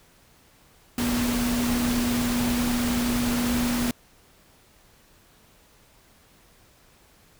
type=tone in noise; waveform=sine; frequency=241.9 Hz; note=B3; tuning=36 cents flat; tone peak=-23 dBFS; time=0.98-3.91 s; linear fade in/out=2 ms; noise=pink; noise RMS=-29 dBFS; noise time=0.98-3.91 s; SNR=+3 dB; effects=pink hiss -57 dBFS RMS until 7.39 s